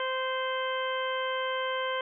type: harmonic tone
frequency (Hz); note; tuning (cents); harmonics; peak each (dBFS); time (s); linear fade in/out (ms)
520; C5; -11; 1 / 2 / 3 / 4 / 5 / 6; -32 / -33 / -36 / -39 / -47 / -38; 0-2.01; 2
effects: none